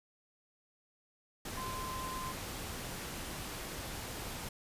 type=tone in noise; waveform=sine; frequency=1036 Hz; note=C6; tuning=17 cents flat; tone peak=-40 dBFS; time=1.57-2.32 s; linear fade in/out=5 ms; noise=pink; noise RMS=-42 dBFS; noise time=1.45-4.49 s; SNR=-1 dB; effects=resampled to 32000 Hz